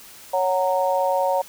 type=chord; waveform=sine; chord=F# major; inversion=second; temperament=just; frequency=555 / 740 / 925 Hz; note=C#5 / F#5 / A#5; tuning=+2 / 0 / -14 cents; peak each=-21 / -24 / -23 dBFS; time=0.33-1.42 s; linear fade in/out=10 ms; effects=white hiss -44 dBFS RMS until 1.48 s